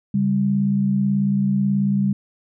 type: tone pair together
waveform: sine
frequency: 140.38 / 198.7 Hz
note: C#3 / G3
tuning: +22 / +24 cents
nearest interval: tritone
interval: 602 cents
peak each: -23 / -17 dBFS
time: 0.14-2.13 s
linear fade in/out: 5 ms
effects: none